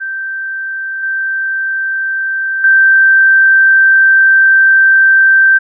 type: tone with level steps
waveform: sine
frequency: 1563 Hz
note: G6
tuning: 6 cents flat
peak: -17 / -13 / -4 dBFS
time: 0-5.59 s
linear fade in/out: 20 ms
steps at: 1.03 / 2.64 s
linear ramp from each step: 2 ms
effects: none